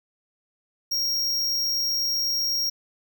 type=tone; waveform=square; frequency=5588 Hz; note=F8; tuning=in tune; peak=-23 dBFS; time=0.91-2.7 s; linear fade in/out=10 ms; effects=none